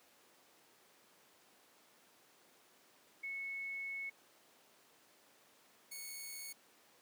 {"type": "tone pair in turn", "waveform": ["sine", "5% pulse"], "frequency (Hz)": [2200, 2212], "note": ["C#7", "C#7"], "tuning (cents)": [-14, -4], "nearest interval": "unison", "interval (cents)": 10, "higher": "second", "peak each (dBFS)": [-40, -35], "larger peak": "second", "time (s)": [[3.23, 4.1], [5.91, 6.53]], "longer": "first", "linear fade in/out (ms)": 10, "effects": ["pink hiss -66 dBFS RMS until 7.01 s", "high-pass 300 Hz 12 dB/octave"]}